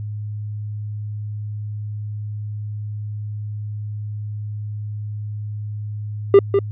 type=tone with echo; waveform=triangle; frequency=398 Hz; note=G4; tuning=26 cents sharp; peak=-3 dBFS; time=6.34-6.39 s; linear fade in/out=2 ms; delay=200 ms; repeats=1; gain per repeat=-7 dB; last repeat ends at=6.59 s; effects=added 105 Hz sine -25 dBFS peak until 6.71 s + resampled to 8000 Hz